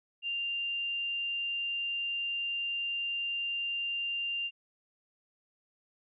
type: tone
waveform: sine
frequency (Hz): 2790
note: F7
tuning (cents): -2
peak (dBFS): -31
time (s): 0.22-4.51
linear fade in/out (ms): 50
effects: none